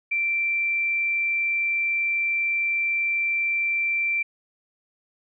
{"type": "tone", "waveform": "sine", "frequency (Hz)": 2349, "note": "D7", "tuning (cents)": 0, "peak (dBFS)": -21, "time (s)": [0.11, 4.23], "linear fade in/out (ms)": 10, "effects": []}